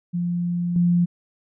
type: tone with level steps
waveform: sine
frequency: 174.4 Hz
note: F3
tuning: 2 cents flat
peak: -21 / -15 dBFS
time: 0.13-1.06 s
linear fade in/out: 20 ms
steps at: 0.76 s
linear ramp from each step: 2 ms
effects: none